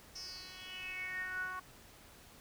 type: tone with band-pass filter sweep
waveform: 10% pulse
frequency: 369.9 Hz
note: F#4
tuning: in tune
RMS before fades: -43 dBFS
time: 0.15-1.6 s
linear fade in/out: 10 ms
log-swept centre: 5600 to 1200 Hz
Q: 8.6
effects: pink hiss -58 dBFS RMS until 2.4 s